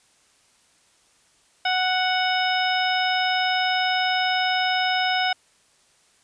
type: harmonic tone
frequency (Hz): 740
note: F#5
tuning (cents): 0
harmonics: 1 / 2 / 3 / 4 / 5 / 7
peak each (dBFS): -23 / -26 / -28 / -29 / -30 / -31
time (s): 1.65-5.33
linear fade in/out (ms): 5
effects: white hiss -60 dBFS RMS until 6.23 s + resampled to 22050 Hz